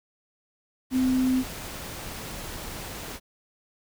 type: tone in noise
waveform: sine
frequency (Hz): 257.7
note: C4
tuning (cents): -26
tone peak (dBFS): -20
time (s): 0.91-1.44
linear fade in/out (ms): 50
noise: pink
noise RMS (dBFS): -37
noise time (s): 0.9-3.2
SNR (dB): +14
effects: none